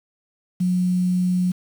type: tone with quantisation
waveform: sine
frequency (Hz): 181.1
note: F#3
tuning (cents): -37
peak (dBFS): -17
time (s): 0.6-1.52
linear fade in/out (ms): 10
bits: 7
effects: none